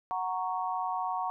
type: chord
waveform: sine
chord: F# major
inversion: none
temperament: equal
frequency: 740 / 932.3 / 1108.7 Hz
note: F#5 / A#5 / C#6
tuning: 0 / 0 / 0 cents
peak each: -33 / -34 / -35 dBFS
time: 0.11-1.3 s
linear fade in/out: 0 ms
effects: none